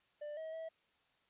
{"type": "tone with pitch steps", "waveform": "triangle", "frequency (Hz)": [593, 638, 648], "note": ["D5", "D#5", "E5"], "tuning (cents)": [17, 43, -30], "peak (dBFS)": -40, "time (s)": [0.21, 0.69], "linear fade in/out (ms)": 10, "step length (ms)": 160, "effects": ["white hiss -74 dBFS RMS until 1.29 s", "resampled to 8000 Hz"]}